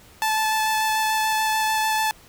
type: tone with vibrato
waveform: sawtooth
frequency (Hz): 872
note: A5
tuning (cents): -16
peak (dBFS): -16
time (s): 0.22-2.11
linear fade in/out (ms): 0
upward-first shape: square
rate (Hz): 6.8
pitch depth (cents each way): 9
effects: pink hiss -50 dBFS RMS until 2.28 s